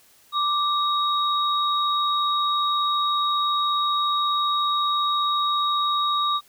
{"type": "tone pair together", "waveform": "sine", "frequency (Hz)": [1174.7, 3778], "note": ["D6", "A#7"], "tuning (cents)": [0, 22], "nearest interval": "octave + minor sixth", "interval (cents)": 2022, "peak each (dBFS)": [-21, -25], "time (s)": [0.32, 6.41], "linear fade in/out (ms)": 50, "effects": ["white hiss -56 dBFS RMS until 6.48 s"]}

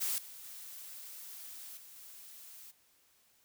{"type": "noise with level steps", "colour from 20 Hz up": "blue", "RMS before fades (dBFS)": [-34, -50, -48, -54, -52], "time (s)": [0, 2.72], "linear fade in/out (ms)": 20, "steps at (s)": [0.18, 0.44, 1.77, 1.96], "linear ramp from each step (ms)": 2, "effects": ["white hiss -69 dBFS RMS until 3.44 s"]}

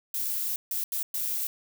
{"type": "noise bursts at uneven times", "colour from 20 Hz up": "violet", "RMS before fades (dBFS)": -30, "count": 4, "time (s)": [[0.14, 0.56], [0.71, 0.84], [0.92, 1.03], [1.14, 1.47]], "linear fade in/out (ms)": 2, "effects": []}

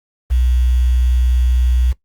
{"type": "tone with quantisation", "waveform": "sine", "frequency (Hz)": 61.8, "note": "B1", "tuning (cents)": 2, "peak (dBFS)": -11, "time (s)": [0.3, 1.93], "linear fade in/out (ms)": 20, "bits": 6, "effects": ["noise-tail reverb RT60 0.1 s tail -18 dB re dry", "Opus 48 kbps"]}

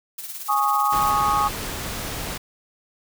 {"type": "noise with tremolo", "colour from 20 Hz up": "blue", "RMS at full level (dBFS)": -32, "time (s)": [0.18, 1.12], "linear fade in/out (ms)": 5, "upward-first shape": "sine", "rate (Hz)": 18, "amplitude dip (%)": 55}
{"type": "chord", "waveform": "sine", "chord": "Ab suspended fourth", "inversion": "none", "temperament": "just", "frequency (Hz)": [830.6, 1107.5, 1245.9], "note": ["Ab5", "Db6", "Eb6"], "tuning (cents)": [0, -2, 2], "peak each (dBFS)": -22, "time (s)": [0.48, 1.49], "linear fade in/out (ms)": 20}
{"type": "noise", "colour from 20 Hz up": "pink", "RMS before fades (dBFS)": -30, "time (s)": [0.92, 2.38], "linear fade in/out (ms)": 10}
{"effects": []}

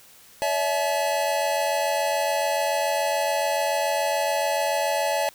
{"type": "tone cluster", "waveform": "square", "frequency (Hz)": [570, 657, 858], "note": ["C#5", "E5", "A5"], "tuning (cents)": [48, -6, -44], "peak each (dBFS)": -27, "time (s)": [0.42, 5.29], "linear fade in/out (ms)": 0, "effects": ["white hiss -51 dBFS RMS until 5.34 s"]}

